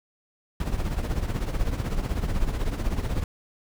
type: noise with tremolo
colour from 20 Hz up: brown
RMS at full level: -23 dBFS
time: 0.6-3.24 s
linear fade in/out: 2 ms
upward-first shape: triangle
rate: 16 Hz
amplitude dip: 75%
effects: none